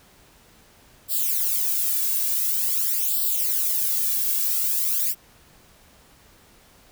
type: noise with flanger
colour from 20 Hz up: violet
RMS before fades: -23 dBFS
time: 1.08-5.15 s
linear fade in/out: 50 ms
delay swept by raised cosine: 0.23 to 1.83 ms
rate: 0.47 Hz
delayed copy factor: +0.95
effects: pink hiss -54 dBFS RMS until 6.91 s